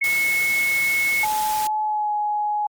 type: tone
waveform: sine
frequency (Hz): 2190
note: C#7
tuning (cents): -22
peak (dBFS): -18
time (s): 0.01-1.25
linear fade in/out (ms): 10
type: noise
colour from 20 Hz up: white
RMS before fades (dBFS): -30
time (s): 0.04-1.67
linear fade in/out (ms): 0
type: tone with pitch glide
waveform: sine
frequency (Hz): 856 to 837.9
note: A5 to G#5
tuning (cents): -48 to +15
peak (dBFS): -20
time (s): 1.23-2.67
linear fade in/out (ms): 5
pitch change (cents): -37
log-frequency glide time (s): 1.82-2.12
effects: Opus 48 kbps